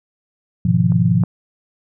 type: chord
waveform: sine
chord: F half-diminished seventh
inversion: first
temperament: equal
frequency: 103.83 / 123.47 / 155.56 / 174.61 Hz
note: Ab2 / Cb3 / Eb3 / F3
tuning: 0 / 0 / 0 / 0 cents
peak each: -19 / -17 / -21 / -15 dBFS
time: 0.65-1.24 s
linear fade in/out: 5 ms
type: clicks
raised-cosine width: 1 ms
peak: -22 / -14 dBFS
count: 2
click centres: 0.921 / 1.236 s
effects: none